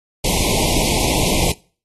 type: band-stop noise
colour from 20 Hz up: pink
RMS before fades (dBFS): -18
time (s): 0.24-1.52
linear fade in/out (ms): 5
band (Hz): 1000 to 2100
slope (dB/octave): 96
effects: noise-tail reverb RT60 0.4 s tail -23 dB re dry + AAC 32 kbps